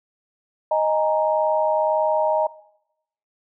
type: chord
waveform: sine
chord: D# suspended fourth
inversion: none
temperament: equal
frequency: 622.3 / 830.6 / 932.3 Hz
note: D#5 / G#5 / A#5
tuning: 0 / 0 / 0 cents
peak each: -19 / -25 / -22 dBFS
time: 0.71-2.47 s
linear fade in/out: 5 ms
effects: noise-tail reverb RT60 0.8 s tail -20 dB re dry